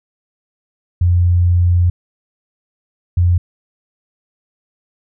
sine tone pair in turn, 88 / 88 Hz, F2 / F2, +14 / +14 cents, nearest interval unison, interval 0 cents, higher neither, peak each -9 dBFS, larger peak neither, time 1.01-1.9 / 3.17-3.38 s, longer first, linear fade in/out 5 ms, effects none

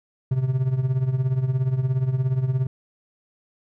triangle tone with tremolo, 130 Hz, C3, 11 cents flat, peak -14 dBFS, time 0.31-2.67 s, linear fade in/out 5 ms, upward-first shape triangle, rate 17 Hz, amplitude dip 80%, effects none

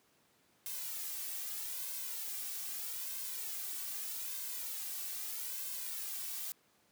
blue noise with flanger, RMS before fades -41 dBFS, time 0.66-6.52 s, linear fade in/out 0 ms, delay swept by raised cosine 1.9 to 2.64 ms, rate 0.8 Hz, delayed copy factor +0.8, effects pink hiss -70 dBFS RMS until 6.91 s + high-pass 150 Hz 12 dB/octave

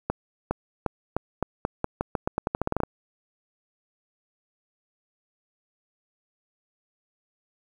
accelerating click train, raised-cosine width 1 ms, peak -10 dBFS, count 19, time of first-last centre 0.1-2.835 s, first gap 410 ms, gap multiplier 0.86, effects 8-bit

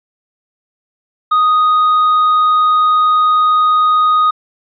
sine tone with tanh clipping, 1244.5 Hz, D#6, in tune, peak -9 dBFS, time 1.31-4.31 s, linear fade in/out 10 ms, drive 3 dB, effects resampled to 11025 Hz

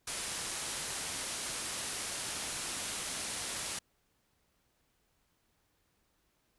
white low-pass noise, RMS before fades -39 dBFS, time 0.07-3.79 s, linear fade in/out 5 ms, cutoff 11000 Hz, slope 96 dB/octave, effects pink hiss -75 dBFS RMS until 6.58 s

